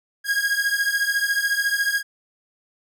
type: beating tone pair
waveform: 45% pulse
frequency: 1630 / 1644 Hz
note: G#6 / G#6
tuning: -33 / -18 cents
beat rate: 14 Hz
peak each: -23 dBFS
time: 0.24-2.03 s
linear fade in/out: 50 ms
effects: none